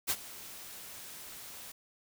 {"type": "noise with ADSR envelope", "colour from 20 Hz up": "white", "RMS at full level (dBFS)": -29, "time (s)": [0.07, 1.72], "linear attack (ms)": 31, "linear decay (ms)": 54, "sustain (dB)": -18, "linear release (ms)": 6, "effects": []}